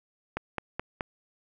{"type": "click train", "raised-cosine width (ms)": 0.5, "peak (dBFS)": -15, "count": 4, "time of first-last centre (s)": [0.37, 1.008], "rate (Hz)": 4.7, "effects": []}